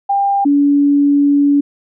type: tone pair in turn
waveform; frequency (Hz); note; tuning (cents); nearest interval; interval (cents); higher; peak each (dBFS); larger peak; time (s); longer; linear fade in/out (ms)
sine; 797 / 285.4; G5 / D4; +28 / -49; octave + tritone; 1777; first; -11 / -8; second; 0.09-0.45 / 0.45-1.61; second; 10
effects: none